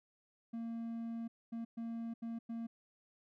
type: tone bursts at uneven times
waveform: triangle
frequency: 230 Hz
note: A#3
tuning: 23 cents flat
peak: -37 dBFS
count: 5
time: 0.53-1.28 / 1.52-1.65 / 1.77-2.14 / 2.22-2.39 / 2.49-2.67 s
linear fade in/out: 10 ms
effects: none